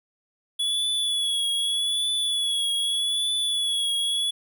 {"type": "tone with vibrato", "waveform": "square", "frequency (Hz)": 3394, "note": "G#7", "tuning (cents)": 37, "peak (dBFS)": -23, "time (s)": [0.59, 4.31], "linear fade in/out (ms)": 10, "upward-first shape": "triangle", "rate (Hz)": 0.82, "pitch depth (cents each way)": 47, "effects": []}